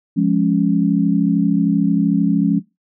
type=chord; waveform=sine; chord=Db major; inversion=first; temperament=equal; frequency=174.61 / 207.7 / 277.2 Hz; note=F3 / Ab3 / Db4; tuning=0 / 0 / 0 cents; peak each=-17 dBFS; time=0.16-2.6 s; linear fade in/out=20 ms; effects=noise-tail reverb RT60 0.2 s tail -17 dB re dry